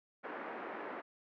pink band-pass noise, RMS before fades -44 dBFS, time 0.23-1.02 s, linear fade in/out 20 ms, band 290 to 1900 Hz, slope 24 dB/octave, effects none

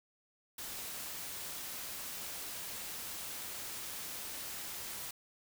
white noise, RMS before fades -43 dBFS, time 0.58-5.11 s, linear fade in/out 5 ms, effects none

